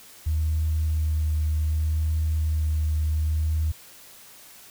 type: tone with vibrato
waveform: sine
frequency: 77.78 Hz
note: D#2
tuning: in tune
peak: -20 dBFS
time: 0.26-3.72 s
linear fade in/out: 10 ms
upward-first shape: sine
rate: 0.65 Hz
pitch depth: 17 cents each way
effects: tanh soft clip ceiling -16 dBFS + white hiss -48 dBFS RMS until 4.7 s